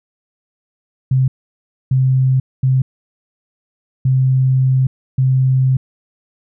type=tone bursts at uneven times; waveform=sine; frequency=130.81 Hz; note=C3; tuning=in tune; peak=-10 dBFS; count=5; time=1.11-1.28 / 1.91-2.4 / 2.63-2.82 / 4.05-4.87 / 5.18-5.77 s; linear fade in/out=5 ms; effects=none